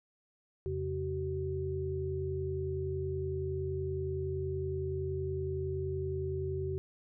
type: tone cluster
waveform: sine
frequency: 85.6 / 136.3 / 379.7 Hz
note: F2 / C#3 / F#4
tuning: -34 / -29 / +45 cents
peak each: -37 / -39 / -35 dBFS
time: 0.66-6.78 s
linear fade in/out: 0 ms
effects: none